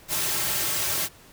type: noise with comb filter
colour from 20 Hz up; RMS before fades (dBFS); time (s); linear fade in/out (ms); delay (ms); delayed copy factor
white; -26; 0.08-1.09; 50; 4.1; -0.65
effects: pink hiss -51 dBFS RMS until 1.32 s